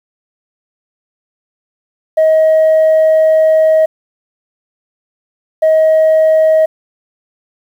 sine tone bursts at uneven times, 633 Hz, D#5, 30 cents sharp, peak -4 dBFS, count 2, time 2.17-3.86 / 5.62-6.66 s, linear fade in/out 10 ms, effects tanh soft clip ceiling -4 dBFS + 7-bit

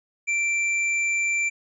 triangle tone with tanh clipping, 2349 Hz, D7, in tune, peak -23 dBFS, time 0.27-1.5 s, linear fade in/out 20 ms, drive 16 dB, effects resampled to 22050 Hz

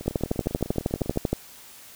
two click trains, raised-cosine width 2 ms, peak -22 / -9 dBFS, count 24 / 17, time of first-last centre 0.01-1.16 / 0.08-1.33 s, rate 20 / 12.8 Hz, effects white hiss -47 dBFS RMS until 1.95 s

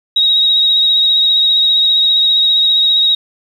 sine tone with vibrato, 3791 Hz, A#7, 28 cents sharp, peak -8 dBFS, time 0.16-3.15 s, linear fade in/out 5 ms, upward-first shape sine, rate 15 Hz, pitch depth 26 cents each way, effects 7-bit

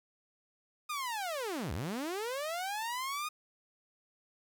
sawtooth linear two-way sweep, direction down then up, 1244.5 to 64.6 to 1244.5 Hz, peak -31 dBFS, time 0.89-3.29 s, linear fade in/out 10 ms, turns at 1.73 s, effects 10-bit

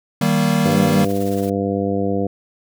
square chord, Eb major, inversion none, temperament equal with one note detuned, 155.56 / 192.74 / 233.1 Hz, Eb3 / G3 / Bb3, 0 / -29 / 0 cents, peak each -20 / -19 / -20 dBFS, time 0.21-1.05 s, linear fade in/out 5 ms
white noise with tremolo, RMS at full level -36 dBFS, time 0.65-1.5 s, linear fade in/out 10 ms, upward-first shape sine, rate 18 Hz, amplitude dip 55%
harmonic tone, 99 Hz, G2, 18 cents sharp, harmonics 1 / 2 / 3 / 4 / 5 / 6 / 7, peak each -27 / -22 / -24 / -26 / -23 / -35 / -28 dBFS, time 0.65-2.27 s, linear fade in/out 5 ms
effects none

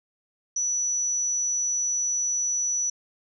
sine tone, 5920 Hz, F#8, in tune, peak -23 dBFS, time 0.56-2.9 s, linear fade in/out 5 ms, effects none

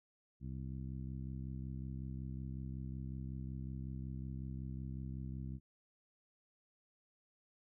harmonic tone, 65.41 Hz, C2, in tune, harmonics 1 / 2 / 3 / 4 / 5, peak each -45 / -44 / -48 / -54 / -58 dBFS, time 0.4-5.6 s, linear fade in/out 50 ms, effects none

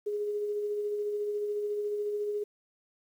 sine tone with tremolo, 415.3 Hz, G#4, in tune, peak -28 dBFS, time 0.06-2.44 s, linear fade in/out 10 ms, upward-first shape sine, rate 14 Hz, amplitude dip 30%, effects 10-bit

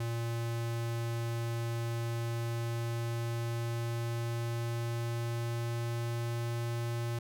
square tone with pitch glide, 116.54 to 117.55 Hz, A#2 to A#2, 0 to +15 cents, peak -33 dBFS, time 0-7.19 s, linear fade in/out 5 ms, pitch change +15 cents, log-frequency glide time 1.87-6.5 s, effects none

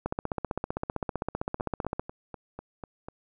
two click trains, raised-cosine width 1 ms, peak -15 / -24 dBFS, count 31 / 7, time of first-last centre 0.06-1.995 / 1.6-3.085 s, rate 15.5 / 4.04 Hz, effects none

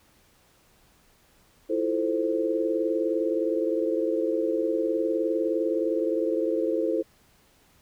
sine chord, F major seventh, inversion third, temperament equal, 329.6 / 349.2 / 440 / 523.3 Hz, E4 / F4 / A4 / C5, 0 / 0 / 0 / 0 cents, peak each -27 / -33 / -28 / -28 dBFS, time 1.69-7.03 s, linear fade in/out 20 ms, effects pink hiss -61 dBFS RMS until 7.81 s

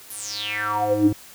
square tone with band-pass filter sweep, 105 Hz, G#2, 19 cents sharp, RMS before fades -23 dBFS, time 0.1-1.13 s, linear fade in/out 5 ms, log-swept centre 12000 to 230 Hz, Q 8, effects white hiss -45 dBFS RMS until 1.34 s

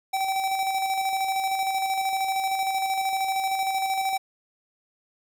square tone with tremolo, 771 Hz, G5, 29 cents flat, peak -23 dBFS, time 0.13-4.18 s, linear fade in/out 10 ms, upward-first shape square, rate 13 Hz, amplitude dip 35%, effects none

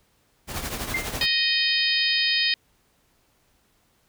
pink noise with tremolo, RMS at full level -28 dBFS, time 0.47-1.27 s, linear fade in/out 50 ms, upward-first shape triangle, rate 12 Hz, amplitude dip 65%
sine tone with exponential decay, 2093 Hz, C7, in tune, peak -20 dBFS, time 0.94-1.14 s, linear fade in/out 5 ms, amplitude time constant 43 ms
harmonic tone, 622.3 Hz, D#5, in tune, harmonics 3 / 4 / 5 / 6 / 7 / 8, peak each -27 / -27 / -27 / -27 / -27 / -27 dBFS, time 1.21-2.54 s, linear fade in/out 2 ms
effects pink hiss -65 dBFS RMS until 4.08 s

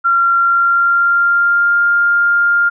sine tone with pitch glide, 1376 to 1402.5 Hz, F6 to F6, -26 to +7 cents, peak -9 dBFS, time 0.04-2.7 s, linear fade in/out 20 ms, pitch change +33 cents, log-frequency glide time 0.34-1.78 s, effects none

